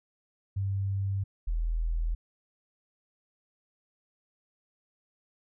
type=tone pair in turn; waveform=sine; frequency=98 / 40.98 Hz; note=G2 / E1; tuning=0 / -9 cents; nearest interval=octave + minor third; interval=1509 cents; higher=first; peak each=-27 / -26 dBFS; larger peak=second; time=0.56-1.24 / 1.47-2.15 s; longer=neither; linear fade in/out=10 ms; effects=none